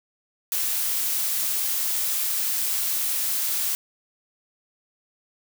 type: noise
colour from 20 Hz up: blue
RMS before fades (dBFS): -25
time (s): 0.52-3.75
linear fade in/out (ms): 0
effects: none